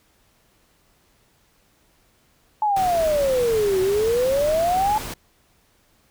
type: exponential two-way sweep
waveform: sine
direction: down then up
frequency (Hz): 868 to 370 to 868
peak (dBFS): -17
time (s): 2.62-4.98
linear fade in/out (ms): 2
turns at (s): 3.8
type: noise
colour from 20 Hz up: pink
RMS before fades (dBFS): -32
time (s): 2.76-5.14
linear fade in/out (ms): 5
effects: pink hiss -61 dBFS RMS until 6.1 s